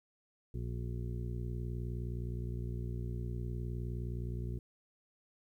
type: harmonic tone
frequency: 59.5 Hz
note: A#1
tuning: 36 cents sharp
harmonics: 1 / 2 / 3 / 4 / 6 / 7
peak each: -39 / -39 / -47 / -50 / -49 / -54 dBFS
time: 0.54-4.59 s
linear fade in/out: 5 ms
effects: 12-bit